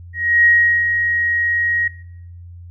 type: tone with ADSR envelope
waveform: sine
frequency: 1888 Hz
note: A#6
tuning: 22 cents sharp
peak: -8 dBFS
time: 0.13-1.88 s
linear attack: 320 ms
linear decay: 390 ms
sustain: -7 dB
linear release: 6 ms
effects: noise-tail reverb RT60 0.6 s tail -17 dB re dry + added 87 Hz sine -34 dBFS peak until 2.7 s